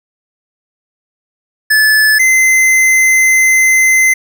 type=tone pair in turn; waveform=square; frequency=1732 / 2060 Hz; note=A6 / C7; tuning=-28 / -28 cents; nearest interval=minor third; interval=300 cents; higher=second; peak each=-7 dBFS; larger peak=neither; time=1.7-2.19 / 2.19-4.14 s; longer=second; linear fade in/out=10 ms; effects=none